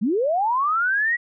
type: linear sweep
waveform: sine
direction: up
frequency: 180.9 to 1948 Hz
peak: -18 dBFS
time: 0.01-1.17 s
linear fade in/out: 20 ms
effects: none